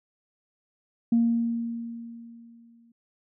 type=tone with exponential decay; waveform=sine; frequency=232.6 Hz; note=A#3; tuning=4 cents flat; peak=-16 dBFS; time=1.12-2.92 s; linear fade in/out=5 ms; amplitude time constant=390 ms; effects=tanh soft clip ceiling -13 dBFS